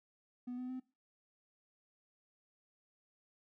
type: tone with pitch steps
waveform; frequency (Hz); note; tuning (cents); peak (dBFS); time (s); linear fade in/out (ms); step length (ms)
triangle; 246.9 / 251.8 / 256.8; B3 / B3 / C4; 0 / +34 / -32; -37; 0.47-0.8; 10; 110
effects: noise-tail reverb RT60 0.3 s tail -21 dB re dry + tanh soft clip ceiling -34 dBFS